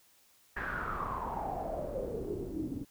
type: noise with low-pass filter sweep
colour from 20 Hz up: pink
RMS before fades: -37 dBFS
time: 0.56-2.85 s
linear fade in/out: 10 ms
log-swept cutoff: 1700 to 260 Hz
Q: 7.8
effects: white hiss -65 dBFS RMS until 2.9 s